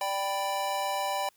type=chord; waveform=square; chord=G major; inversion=second; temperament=equal; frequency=587.3 / 784 / 987.8 Hz; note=D5 / G5 / B5; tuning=0 / 0 / 0 cents; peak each=-35 / -32 / -34 dBFS; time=0.01-1.29 s; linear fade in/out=2 ms; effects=white hiss -66 dBFS RMS until 1.36 s